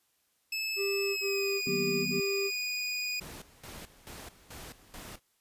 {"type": "tone with pitch glide", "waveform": "25% pulse", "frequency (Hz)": [2609, 2468], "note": ["E7", "D#7"], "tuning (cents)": [-18, -15], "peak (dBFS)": -28, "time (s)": [0.52, 3.2], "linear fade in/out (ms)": 5, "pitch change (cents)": -97, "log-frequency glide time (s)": [1.03, 1.58]}
{"type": "tone bursts", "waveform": "triangle", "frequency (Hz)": 395.6, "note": "G4", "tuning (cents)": 16, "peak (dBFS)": -28, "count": 4, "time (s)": [0.76, 2.511], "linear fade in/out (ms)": 50, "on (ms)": 410, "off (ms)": 37}
{"type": "chord", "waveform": "sine", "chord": "B major seventh", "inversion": "first", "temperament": "equal with one note detuned", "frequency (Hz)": [155.56, 188.34, 233.1, 246.9], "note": ["D#3", "F#3", "A#3", "B3"], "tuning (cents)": [0, 31, 0, 0], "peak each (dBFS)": [-39, -36, -39, -37], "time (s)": [1.67, 2.2], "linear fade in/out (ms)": 2}
{"type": "noise with tremolo", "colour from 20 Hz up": "pink", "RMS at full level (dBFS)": -45, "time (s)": [3.2, 5.2], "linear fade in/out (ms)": 20, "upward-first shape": "square", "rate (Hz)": 2.3, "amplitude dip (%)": 80}
{"effects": ["white hiss -73 dBFS RMS until 5.4 s", "resampled to 32000 Hz"]}